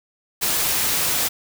white noise, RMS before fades -21 dBFS, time 0.41-1.29 s, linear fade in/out 20 ms, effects none

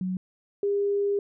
sine tone pair in turn, 185 / 403.5 Hz, F#3 / G#4, 0 / -50 cents, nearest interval octave + major second, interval 1350 cents, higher second, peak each -26 / -22 dBFS, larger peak second, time 0.01-0.17 / 0.63-1.19 s, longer second, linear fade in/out 2 ms, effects none

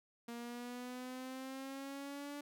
sawtooth exponential sweep, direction up, 234.4 to 290.1 Hz, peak -40 dBFS, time 0.28-2.41 s, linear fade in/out 5 ms, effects none

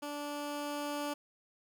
15% pulse tone with level ramp, 291.3 Hz, D4, 14 cents flat, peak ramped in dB -32 to -28 dBFS, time 0.02-1.14 s, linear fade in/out 10 ms, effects none

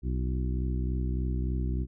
harmonic tone with a mistuned harmonic, 63.4 Hz, B1, 46 cents sharp, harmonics 1 / 2 / 3 / 4 / 5 / 6, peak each -28 / -34 / -38 / -40 / -42 / -44 dBFS, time 0.02-1.87 s, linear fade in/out 50 ms, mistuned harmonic 6, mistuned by -56 cents, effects none

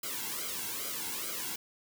white noise with flanger, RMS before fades -37 dBFS, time 0.03-1.56 s, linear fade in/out 5 ms, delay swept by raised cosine 1.1 to 1.68 ms, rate 2.4 Hz, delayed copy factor -0.95, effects none

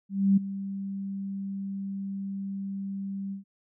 sine tone with ADSR envelope, 196.1 Hz, G3, 1 cent sharp, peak -16 dBFS, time 0.09-3.44 s, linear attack 280 ms, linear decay 11 ms, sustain -15 dB, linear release 120 ms, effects none

